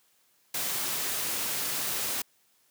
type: noise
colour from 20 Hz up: white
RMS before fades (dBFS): -31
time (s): 0.54-2.22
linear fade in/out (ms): 5
effects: white hiss -67 dBFS RMS until 2.7 s + high-pass 100 Hz 12 dB/octave